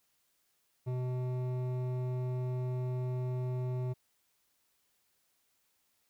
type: tone with hard clipping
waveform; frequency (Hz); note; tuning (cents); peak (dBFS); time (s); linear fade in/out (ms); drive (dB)
sine; 126.2; B2; +38; -34; 0.86-3.94; 20; 12
effects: white hiss -75 dBFS RMS until 6.09 s